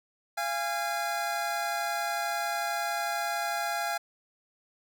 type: tone pair together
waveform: 25% pulse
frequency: 688.9 / 820 Hz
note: F5 / G#5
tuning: -24 / -22 cents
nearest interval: minor third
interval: 302 cents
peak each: -28 dBFS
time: 0.37-3.98 s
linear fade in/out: 10 ms
effects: none